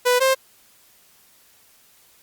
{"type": "tone pair in turn", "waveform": "sawtooth", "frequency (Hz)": [495.1, 528.7], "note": ["B4", "C5"], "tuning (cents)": [4, 18], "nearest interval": "minor second", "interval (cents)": 114, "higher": "second", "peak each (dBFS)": -11, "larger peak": "neither", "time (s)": [[0.05, 0.2], [0.2, 0.35]], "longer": "neither", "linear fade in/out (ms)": 20, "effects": ["white hiss -55 dBFS RMS until 2.22 s", "Opus 48 kbps"]}